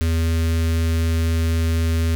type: tone with notch filter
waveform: square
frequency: 82 Hz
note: E2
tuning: 9 cents flat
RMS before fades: -19 dBFS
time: 0.01-2.15 s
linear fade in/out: 0 ms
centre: 810 Hz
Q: 0.84
effects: none